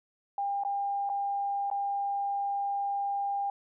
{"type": "tone with dropouts", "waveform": "sine", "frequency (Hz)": 801, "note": "G5", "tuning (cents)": 37, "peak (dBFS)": -28, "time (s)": [0.38, 3.5], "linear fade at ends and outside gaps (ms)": 2, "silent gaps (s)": [[0.636, 0.649], [1.092, 1.098], [1.701, 1.713]], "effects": []}